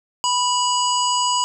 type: harmonic tone with a mistuned harmonic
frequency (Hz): 974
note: B5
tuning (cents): -24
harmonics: 1 / 3 / 5 / 7 / 8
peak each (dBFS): -19 / -24 / -26 / -27 / -28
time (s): 0.24-1.44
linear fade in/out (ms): 0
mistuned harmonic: 1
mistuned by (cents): +27
effects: none